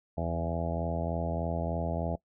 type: harmonic tone with a mistuned harmonic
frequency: 83.3 Hz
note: E2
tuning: 19 cents sharp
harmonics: 1 / 2 / 3 / 4 / 5 / 6 / 7 / 8 / 9 / 10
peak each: -34 / -35 / -40 / -43 / -45 / -41 / -39 / -36 / -45 / -43 dBFS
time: 0.17-2.16 s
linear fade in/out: 10 ms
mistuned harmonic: 1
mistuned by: -46 cents
effects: noise-tail reverb RT60 0.1 s tail -21 dB re dry